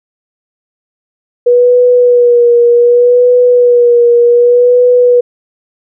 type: tone with vibrato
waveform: sine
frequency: 484.5 Hz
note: B4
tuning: 33 cents flat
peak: -3 dBFS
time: 1.46-5.21 s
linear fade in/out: 10 ms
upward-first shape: sine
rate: 0.66 Hz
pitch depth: 32 cents each way
effects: none